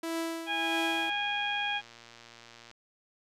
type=tone with tremolo; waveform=sawtooth; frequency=329.6 Hz; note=E4; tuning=in tune; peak=-26 dBFS; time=0.03-1.1 s; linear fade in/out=5 ms; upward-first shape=triangle; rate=1.6 Hz; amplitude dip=75%
type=harmonic tone; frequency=820 Hz; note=G#5; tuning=22 cents flat; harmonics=1 / 2 / 3 / 4; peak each=-34 / -35 / -34 / -35 dBFS; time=0.46-1.82 s; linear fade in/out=50 ms
type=click train; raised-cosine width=0.2 ms; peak=-33 dBFS; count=212; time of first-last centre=0.91-2.713 s; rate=117 Hz
effects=resampled to 32000 Hz